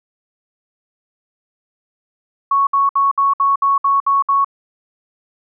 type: tone bursts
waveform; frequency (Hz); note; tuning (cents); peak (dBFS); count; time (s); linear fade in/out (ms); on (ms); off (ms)
sine; 1108.7; C#6; 0; -11; 9; 2.51-4.446; 5; 160; 62
effects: none

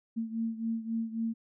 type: beating tone pair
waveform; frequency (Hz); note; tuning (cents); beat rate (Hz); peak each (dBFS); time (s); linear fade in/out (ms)
sine; 225.6 / 229.3; A3 / A#3; +44 / -28; 3.7; -32 / -36; 0.16-1.34; 20
effects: none

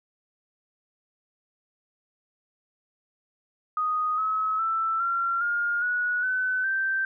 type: tone with pitch steps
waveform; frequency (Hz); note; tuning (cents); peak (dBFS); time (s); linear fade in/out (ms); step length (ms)
sine; 1244.5 / 1285.4 / 1327.7 / 1371.3 / 1416.4 / 1463 / 1511.1 / 1560.7; D#6 / E6 / E6 / F6 / F6 / F#6 / F#6 / G6; 0 / -44 / +12 / -32 / +24 / -20 / +36 / -8; -23; 3.77-7.05; 2; 410
effects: none

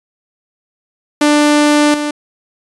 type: tone with level steps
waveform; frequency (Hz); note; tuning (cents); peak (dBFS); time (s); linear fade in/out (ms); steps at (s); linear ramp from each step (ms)
sawtooth; 296; D4; +14; -4 / -12; 1.21-2.11; 5; 1.94; 2
effects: resampled to 24000 Hz

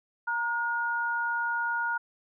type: tone pair together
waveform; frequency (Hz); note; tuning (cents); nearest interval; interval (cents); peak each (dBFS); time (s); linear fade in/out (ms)
sine; 932.3 / 1435.1; A#5 / F6; 0 / +47; perfect fifth; 747; -31 / -28; 0.27-1.98; 10
effects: none

